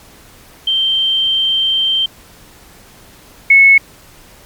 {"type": "tone pair in turn", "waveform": "sine", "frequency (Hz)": [3136, 2198], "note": ["G7", "C#7"], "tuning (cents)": [0, -15], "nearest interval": "tritone", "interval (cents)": 615, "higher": "first", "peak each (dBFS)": [-11, -3], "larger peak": "second", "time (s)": [[0.67, 2.06], [3.5, 3.78]], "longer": "first", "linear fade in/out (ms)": 5, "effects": ["pink hiss -42 dBFS RMS until 4.45 s", "MP3 96 kbps"]}